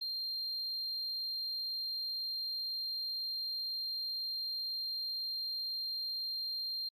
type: tone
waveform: sine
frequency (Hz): 4186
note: C8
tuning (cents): 0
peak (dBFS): -33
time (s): 0.01-6.89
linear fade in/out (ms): 10
effects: tanh soft clip ceiling -34 dBFS + AAC 64 kbps